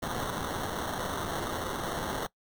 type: noise with sample-and-hold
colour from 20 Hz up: blue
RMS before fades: -34 dBFS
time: 0.02-2.27 s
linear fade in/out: 10 ms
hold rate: 2450 Hz
effects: noise-tail reverb RT60 0.1 s tail -21 dB re dry